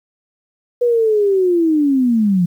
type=linear sweep; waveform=sine; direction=down; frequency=491.1 to 169 Hz; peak=-11 dBFS; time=0.81-2.46 s; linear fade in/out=10 ms; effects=8-bit